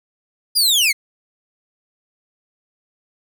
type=linear sweep; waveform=sawtooth; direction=down; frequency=4978 to 2041 Hz; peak=-10 dBFS; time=0.55-0.93 s; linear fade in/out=20 ms; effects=none